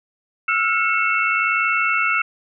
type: tone cluster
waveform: sine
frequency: 1321 / 1422 / 2197 / 2676 Hz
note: E6 / F6 / C#7 / E7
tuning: +3 / +31 / -16 / +25 cents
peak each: -22 dBFS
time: 0.48-2.22 s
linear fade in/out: 5 ms
effects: none